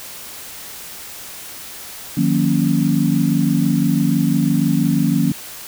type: chord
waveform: sine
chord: D# minor seventh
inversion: none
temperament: equal with one note detuned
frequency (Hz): 155.56 / 181.61 / 233.1 / 277.2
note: D#3 / F#3 / A#3 / C#4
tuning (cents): 0 / -32 / 0 / 0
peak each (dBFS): -19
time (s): 2.17-5.32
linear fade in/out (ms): 5
effects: white hiss -34 dBFS RMS until 5.67 s